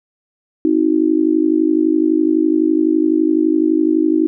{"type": "tone with amplitude modulation", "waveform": "sine", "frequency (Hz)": 316.5, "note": "D#4", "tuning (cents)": 30, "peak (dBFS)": -7, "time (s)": [0.65, 4.27], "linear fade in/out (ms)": 0, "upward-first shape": "sine", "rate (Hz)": 51.9, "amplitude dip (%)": 95, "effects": []}